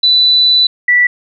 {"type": "tone pair in turn", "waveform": "sine", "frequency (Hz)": [3981, 1961.4], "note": ["B7", "B6"], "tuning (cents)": [13, -12], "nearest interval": "octave", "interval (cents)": 1225, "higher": "first", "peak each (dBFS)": -6, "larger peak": "neither", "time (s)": [[0.03, 0.67], [0.88, 1.07]], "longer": "first", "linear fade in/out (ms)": 5, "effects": []}